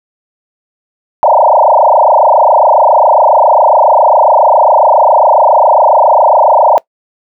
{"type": "tone with frequency modulation", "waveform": "sine", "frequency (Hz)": 767, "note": "G5", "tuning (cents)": -38, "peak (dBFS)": -3, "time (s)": [1.23, 6.78], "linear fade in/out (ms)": 0, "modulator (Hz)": 27.3, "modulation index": 7.2, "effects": ["noise-tail reverb RT60 0.1 s tail -22 dB re dry"]}